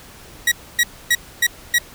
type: tone bursts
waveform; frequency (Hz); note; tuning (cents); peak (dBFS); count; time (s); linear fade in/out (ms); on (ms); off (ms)
sawtooth; 1912; A#6; +43; -9; 5; 0.47-1.785; 5; 47; 270
effects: pink hiss -42 dBFS RMS until 1.94 s

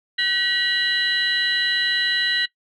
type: tone cluster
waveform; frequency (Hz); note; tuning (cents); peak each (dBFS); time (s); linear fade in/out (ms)
sine; 1521 / 1919 / 2891 / 3213 / 3975; F#6 / A#6 / F#7 / G7 / B7; +47 / +50 / -41 / +42 / +10; -31 / -22 / -26 / -31 / -23; 0.18-2.46; 10
effects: noise-tail reverb RT60 0.1 s tail -19 dB re dry + tanh soft clip ceiling -9 dBFS

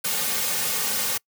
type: noise with comb filter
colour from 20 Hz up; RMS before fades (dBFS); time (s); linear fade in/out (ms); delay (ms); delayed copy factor
white; -25; 0.04-1.18; 10; 3; -0.8
effects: noise-tail reverb RT60 0.1 s tail -26 dB re dry + high-pass 150 Hz 12 dB/octave

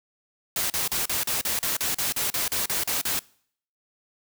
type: noise bursts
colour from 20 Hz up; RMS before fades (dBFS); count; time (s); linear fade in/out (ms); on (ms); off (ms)
white; -26; 15; 0.56-3.192; 2; 140; 38
effects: noise-tail reverb RT60 0.6 s tail -24 dB re dry

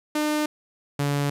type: tone pair in turn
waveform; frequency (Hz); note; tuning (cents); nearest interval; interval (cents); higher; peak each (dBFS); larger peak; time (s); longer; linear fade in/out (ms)
sawtooth; 301.9 / 143.06; D4 / D3; +48 / -45; octave + minor second; 1293; first; -18; neither; 0.15-0.46 / 0.99-1.3; neither; 5
effects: resampled to 32000 Hz + 9-bit

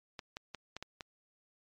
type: clicks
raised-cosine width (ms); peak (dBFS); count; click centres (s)
0.2; -24; 6; 0.192 / 0.369 / 0.547 / 0.766 / 0.826 / 1.008
effects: low-pass 7000 Hz 12 dB/octave + MP3 64 kbps

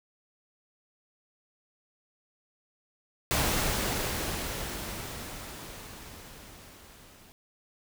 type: noise with level ramp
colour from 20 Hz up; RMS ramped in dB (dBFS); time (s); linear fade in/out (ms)
pink; -26 to -55; 3.31-7.32; 0
effects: none

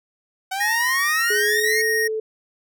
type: exponential sweep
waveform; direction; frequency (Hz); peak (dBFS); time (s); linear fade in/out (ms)
sawtooth; up; 748 to 2204; -20; 0.51-1.82; 10
type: tone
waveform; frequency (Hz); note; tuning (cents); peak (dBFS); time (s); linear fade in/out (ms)
square; 1865; A#6; 0; -20; 0.6-2.08; 10
type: tone with pitch glide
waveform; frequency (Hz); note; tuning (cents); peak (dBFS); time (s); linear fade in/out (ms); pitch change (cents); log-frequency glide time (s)
sine; 417.3 to 437.5; G#4 to A4; +8 to -10; -22; 1.3-2.2; 5; +82; 1.42-1.83
effects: none

